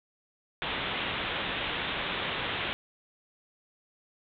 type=low-pass noise; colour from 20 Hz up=white; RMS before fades=-33 dBFS; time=0.62-2.73 s; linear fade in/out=0 ms; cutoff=3700 Hz; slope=96 dB/octave; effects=none